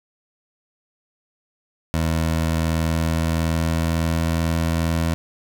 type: tone with pitch glide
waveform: 20% pulse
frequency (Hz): 81.1 to 82.37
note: E2 to E2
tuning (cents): -28 to -1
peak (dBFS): -14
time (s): 1.94-5.14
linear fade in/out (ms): 0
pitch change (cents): +27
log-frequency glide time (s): 2.59-4.41
effects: none